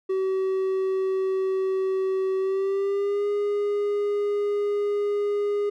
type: tone with pitch glide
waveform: triangle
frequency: 380.6 to 410.3 Hz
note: F#4 to G#4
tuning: +49 to -21 cents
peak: -20 dBFS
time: 0.09-5.7 s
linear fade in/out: 10 ms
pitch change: +130 cents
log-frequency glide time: 2.38-3.28 s
effects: none